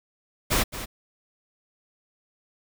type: noise with echo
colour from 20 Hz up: pink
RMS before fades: -22 dBFS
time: 0.5-0.64 s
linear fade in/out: 20 ms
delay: 220 ms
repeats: 1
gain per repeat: -12 dB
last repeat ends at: 0.86 s
effects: none